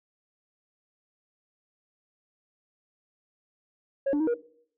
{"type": "tone with pitch steps", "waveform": "sine", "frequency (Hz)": [549, 292, 315.3, 475.8], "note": ["C#5", "D4", "D#4", "A#4"], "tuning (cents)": [-17, -10, 23, 35], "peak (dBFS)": -20, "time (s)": [4.06, 4.344], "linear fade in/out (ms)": 10, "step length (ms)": 71, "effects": ["noise-tail reverb RT60 0.6 s tail -21 dB re dry", "tanh soft clip ceiling -22 dBFS"]}